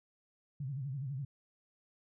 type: tone with vibrato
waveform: sine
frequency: 135.8 Hz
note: C#3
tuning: 35 cents flat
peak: -36 dBFS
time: 0.6-1.25 s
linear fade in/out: 5 ms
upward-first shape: sine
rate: 12 Hz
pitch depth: 140 cents each way
effects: none